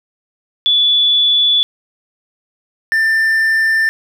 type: tone pair in turn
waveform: sine / triangle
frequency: 3446 / 1785.8 Hz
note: A7 / A6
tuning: -37 / +25 cents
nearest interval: major seventh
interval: 1138 cents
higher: first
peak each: -9 dBFS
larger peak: neither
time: 0.66-1.63 / 2.92-3.89 s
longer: neither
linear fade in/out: 0 ms
effects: none